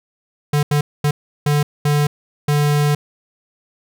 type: tone bursts at uneven times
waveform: square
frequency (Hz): 146.83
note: D3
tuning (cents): 0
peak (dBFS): -14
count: 6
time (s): 0.53-0.63 / 0.71-0.81 / 1.04-1.11 / 1.46-1.63 / 1.85-2.07 / 2.48-2.95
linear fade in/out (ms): 5
effects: none